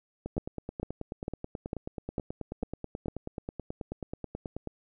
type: two click trains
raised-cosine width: 2 ms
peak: -22 / -18 dBFS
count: 42 / 7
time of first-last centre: 0.26-4.673 / 0.38-3.083 s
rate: 9.29 / 2.22 Hz
effects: none